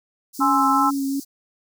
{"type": "high-pass noise", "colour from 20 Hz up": "pink", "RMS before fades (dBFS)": -39, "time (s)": [0.33, 1.25], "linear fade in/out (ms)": 20, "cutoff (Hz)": 4700, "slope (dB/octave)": 48}
{"type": "tone with vibrato", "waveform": "sine", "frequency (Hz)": 276.5, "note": "C#4", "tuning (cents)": -4, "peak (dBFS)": -21, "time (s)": [0.39, 1.2], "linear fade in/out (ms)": 5, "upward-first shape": "triangle", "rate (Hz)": 2.6, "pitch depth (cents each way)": 32}
{"type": "chord", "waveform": "sine", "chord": "Ab augmented", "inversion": "none", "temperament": "equal", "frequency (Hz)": [830.6, 1046.5, 1318.5], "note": ["Ab5", "C6", "E6"], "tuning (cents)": [0, 0, 0], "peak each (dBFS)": [-21, -21, -19], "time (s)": [0.4, 0.91], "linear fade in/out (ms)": 20}
{"effects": []}